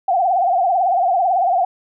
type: tone with vibrato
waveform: sine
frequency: 731 Hz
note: F#5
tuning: 21 cents flat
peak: -13 dBFS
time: 0.08-1.65 s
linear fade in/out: 5 ms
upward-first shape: triangle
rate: 18 Hz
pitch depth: 150 cents each way
effects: none